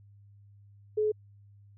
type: tone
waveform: sine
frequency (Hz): 426.6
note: G#4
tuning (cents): +46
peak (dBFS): -24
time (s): 0.97-1.12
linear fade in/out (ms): 10
effects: added 101 Hz sine -53 dBFS peak until 1.77 s